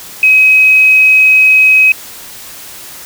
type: tone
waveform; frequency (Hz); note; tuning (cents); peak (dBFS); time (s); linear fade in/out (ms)
sine; 2538; D#7; +34; -3; 0.23-1.92; 2
effects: white hiss -30 dBFS RMS until 3.05 s